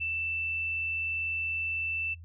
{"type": "tone", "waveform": "sine", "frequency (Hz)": 2659, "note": "E7", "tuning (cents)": 14, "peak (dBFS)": -29, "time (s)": [0, 2.15], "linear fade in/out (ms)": 20, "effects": ["noise-tail reverb RT60 0.1 s tail -21 dB re dry", "added 84 Hz sine -44 dBFS peak until 2.24 s"]}